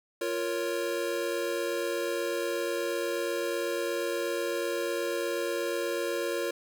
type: chord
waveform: square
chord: Bb minor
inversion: second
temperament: equal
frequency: 349.2 / 466.2 / 554.4 Hz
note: F4 / Bb4 / Db5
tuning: 0 / 0 / 0 cents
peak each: -34 dBFS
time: 0.21-6.51 s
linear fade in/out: 5 ms
effects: none